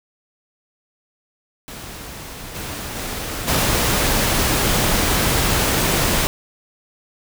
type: noise with level steps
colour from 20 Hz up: pink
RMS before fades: -34 / -29 / -27 / -18 dBFS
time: 1.68-6.27 s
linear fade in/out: 0 ms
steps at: 2.54 / 2.95 / 3.47 s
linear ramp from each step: 20 ms
effects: none